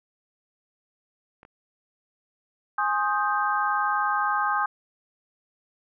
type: clicks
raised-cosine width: 0.5 ms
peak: -33 dBFS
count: 2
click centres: 1.431 / 1.451 s
type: chord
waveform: sine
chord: Ab major seventh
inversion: none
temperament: equal with one note detuned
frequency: 830.6 / 1065.4 / 1244.5 / 1568 Hz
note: Ab5 / C6 / Eb6 / G6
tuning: 0 / +31 / 0 / 0 cents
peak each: -27 / -29 / -26 / -28 dBFS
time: 2.78-4.66 s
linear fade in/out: 5 ms
effects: none